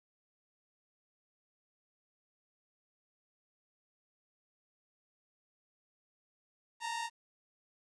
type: tone pair together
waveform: sawtooth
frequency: 893.1 / 932.3 Hz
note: A5 / A#5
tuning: +26 / 0 cents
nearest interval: minor second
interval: 74 cents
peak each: -38 / -33 dBFS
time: 6.8-7.1 s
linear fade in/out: 50 ms
effects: resampled to 22050 Hz + 11-bit